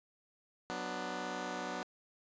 10% pulse chord, B minor, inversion second, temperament just, 185.21 / 246.9 / 296.3 Hz, F#3 / B3 / D4, +2 / 0 / +15 cents, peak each -35 / -34 / -35 dBFS, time 0.7-1.83 s, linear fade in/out 0 ms, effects resampled to 16000 Hz

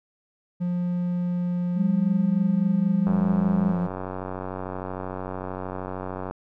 triangle tone with pitch glide, 176.9 to 174.97 Hz, F3 to F3, +23 to +4 cents, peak -21 dBFS, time 0.6-3.88 s, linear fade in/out 20 ms, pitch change -19 cents, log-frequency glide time 2.18-2.92 s
sine tone, 200 Hz, G3, 35 cents sharp, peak -21 dBFS, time 1.75-3.75 s, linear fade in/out 50 ms
click train, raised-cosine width 1 ms, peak -18 dBFS, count 303, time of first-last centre 3.07-6.31 s, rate 93.2 Hz
effects none

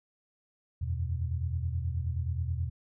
sine chord, E suspended second, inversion none, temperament equal with one note detuned, 82.41 / 91.81 / 123.47 Hz, E2 / F#2 / B2, 0 / -13 / 0 cents, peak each -31 / -36 / -35 dBFS, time 0.81-2.7 s, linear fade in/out 10 ms, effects none

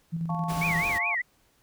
sine tone with tremolo, 165.6 Hz, E3, 8 cents sharp, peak -26 dBFS, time 0.12-0.83 s, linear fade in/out 20 ms, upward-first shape square, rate 11 Hz, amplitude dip 40%
sine chord, F augmented, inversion none, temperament equal, 698.5 / 880 / 1108.7 Hz, F5 / A5 / C#6, 0 / 0 / 0 cents, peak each -35 dBFS, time 0.29-1.15 s, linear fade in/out 5 ms
pink noise, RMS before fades -37 dBFS, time 0.48-0.99 s, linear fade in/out 20 ms
sine tone with vibrato, 2165 Hz, C#7, 41 cents flat, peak -25 dBFS, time 0.61-1.22 s, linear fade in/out 10 ms, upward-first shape triangle, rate 4.8 Hz, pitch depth 270 cents each way
effects pink hiss -65 dBFS RMS until 1.62 s

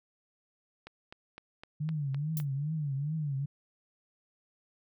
click train, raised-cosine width 0.3 ms, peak -29 dBFS, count 7, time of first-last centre 0.87-2.401 s, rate 3.92 Hz
sine tone with vibrato, 146.83 Hz, D3, in tune, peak -30 dBFS, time 1.8-3.46 s, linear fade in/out 10 ms, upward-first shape triangle, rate 2.4 Hz, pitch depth 170 cents each way
violet noise with exponential decay, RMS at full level -33 dBFS, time 2.37-2.45 s, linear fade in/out 0 ms, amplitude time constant 17 ms
effects none

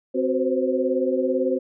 sine tone cluster, 259.9 / 371.2 / 510 / 528 Hz, C4 / F#4 / C5 / C5, -11 / +6 / -44 / +16 cents, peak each -25 dBFS, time 0.14-1.59 s, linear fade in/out 20 ms, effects none

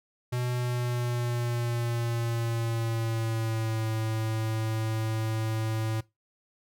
square tone with pitch glide, 123.47 to 110.64 Hz, B2 to A2, 0 to +10 cents, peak -28 dBFS, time 0.32-6.01 s, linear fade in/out 10 ms, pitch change -190 cents, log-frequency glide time 0.53-3.89 s, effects noise-tail reverb RT60 0.2 s tail -20 dB re dry

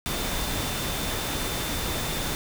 sine tone in noise, 3565 Hz, A7, 22 cents sharp, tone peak -38 dBFS, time 0.06-2.35 s, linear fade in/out 0 ms, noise pink, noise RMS -29 dBFS, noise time 0.06-2.35 s, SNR -12 dB, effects none

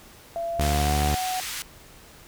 sine tone with pitch glide, 676 to 741.5 Hz, E5 to F#5, +43 to +4 cents, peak -26 dBFS, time 0.36-1.4 s, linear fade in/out 0 ms, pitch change +161 cents, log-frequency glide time 0.54-0.95 s
sawtooth tone, 73.42 Hz, D2, in tune, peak -18 dBFS, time 0.59-1.15 s, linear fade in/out 0 ms
pink band-pass noise, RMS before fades -33 dBFS, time 0.61-1.62 s, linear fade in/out 0 ms, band 1900 to 14000 Hz, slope 12 dB/octave
effects pink hiss -49 dBFS RMS until 2.27 s

